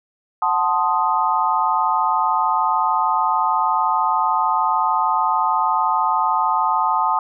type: chord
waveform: sine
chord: F# diminished seventh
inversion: none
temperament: equal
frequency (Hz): 740 / 880 / 1046.5 / 1244.5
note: F#5 / A5 / C6 / Eb6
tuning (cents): 0 / 0 / 0 / 0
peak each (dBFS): -24 / -19 / -22 / -21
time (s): 0.42-7.19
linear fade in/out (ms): 2
effects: none